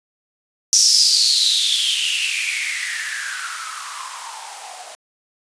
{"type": "noise with band-pass filter sweep", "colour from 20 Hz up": "violet", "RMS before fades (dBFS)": -20, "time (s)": [0.73, 4.95], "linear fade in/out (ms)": 0, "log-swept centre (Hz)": [5700, 670], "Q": 8.9, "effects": ["resampled to 22050 Hz"]}